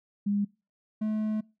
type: tone pair in turn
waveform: sine / triangle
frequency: 203.2 / 215.3 Hz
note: G#3 / A3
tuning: -38 / -37 cents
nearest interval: minor second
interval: 101 cents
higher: second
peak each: -24 dBFS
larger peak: neither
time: 0.26-0.45 / 1.01-1.41 s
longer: second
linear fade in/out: 10 ms
effects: noise-tail reverb RT60 0.3 s tail -24 dB re dry